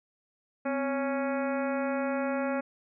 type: harmonic tone with a mistuned harmonic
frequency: 277.2 Hz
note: C#4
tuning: in tune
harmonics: 1 / 2 / 3 / 4 / 5 / 6 / 7 / 8 / 9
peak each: -31 / -31 / -38 / -42 / -39 / -43 / -46 / -46 / -47 dBFS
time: 0.65-2.61 s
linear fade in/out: 10 ms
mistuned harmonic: 1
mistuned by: -120 cents
effects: none